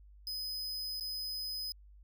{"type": "tone with dropouts", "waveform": "45% pulse", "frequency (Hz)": 5030, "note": "D#8", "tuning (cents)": 18, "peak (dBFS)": -37, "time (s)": [0.27, 1.72], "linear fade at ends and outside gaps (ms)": 1, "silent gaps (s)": [0.999, 1.008], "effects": ["added 50 Hz sine -54 dBFS peak until 2.03 s"]}